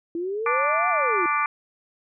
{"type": "exponential two-way sweep", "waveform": "sine", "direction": "up then down", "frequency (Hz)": [329.6, 740, 329.6], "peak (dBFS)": -25, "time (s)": [0.15, 1.26], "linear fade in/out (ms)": 2, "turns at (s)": 0.89}
{"type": "harmonic tone", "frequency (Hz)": 293.7, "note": "D4", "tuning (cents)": 0, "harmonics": [3, 4, 5, 6, 7, 8], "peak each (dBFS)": [-30, -22, -31, -34, -32, -28], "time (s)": [0.46, 1.46], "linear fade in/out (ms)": 2}
{"effects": []}